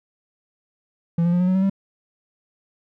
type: tone with pitch steps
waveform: triangle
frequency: 168.6 / 172.74 / 176.98 / 181.33 / 185.78 / 190.34 / 195.02 Hz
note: E3 / F3 / F3 / F#3 / F#3 / F#3 / G3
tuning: +39 / -19 / +23 / -35 / +7 / +49 / -9 cents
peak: -14 dBFS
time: 1.18-1.698 s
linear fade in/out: 5 ms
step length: 74 ms
effects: none